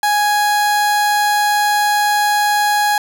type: tone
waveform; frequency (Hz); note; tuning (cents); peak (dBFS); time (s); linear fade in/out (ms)
30% pulse; 830.6; G#5; 0; -10; 0.03-2.98; 2
effects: none